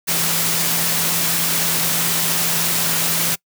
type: tone in noise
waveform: sine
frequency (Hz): 167.1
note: E3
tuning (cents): +24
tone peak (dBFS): -29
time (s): 0.07-3.36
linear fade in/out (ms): 20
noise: white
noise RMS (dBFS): -19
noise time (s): 0.07-3.36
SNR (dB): -13
effects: noise-tail reverb RT60 0.1 s tail -25 dB re dry + high-pass 100 Hz 12 dB/octave